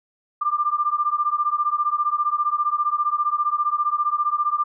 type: beating tone pair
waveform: sine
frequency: 1185 / 1200 Hz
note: D6 / D6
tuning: +15 / +37 cents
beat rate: 15 Hz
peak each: -22 dBFS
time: 0.41-4.64 s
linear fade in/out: 10 ms
effects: none